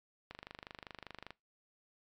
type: click train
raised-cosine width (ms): 0.3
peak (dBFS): -29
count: 26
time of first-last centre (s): 0.31-1.306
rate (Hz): 25.1
effects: noise-tail reverb RT60 0.2 s tail -21 dB re dry + MP3 96 kbps